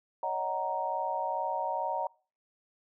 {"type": "chord", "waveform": "sine", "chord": "D# minor seventh", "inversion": "third", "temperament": "just", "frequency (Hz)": [560, 622.3, 746.7, 933.4], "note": ["C#5", "D#5", "F#5", "A#5"], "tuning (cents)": [18, 0, 16, 2], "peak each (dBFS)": [-38, -37, -35, -32], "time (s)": [0.23, 2.07], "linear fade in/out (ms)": 2, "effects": ["noise-tail reverb RT60 0.4 s tail -25 dB re dry"]}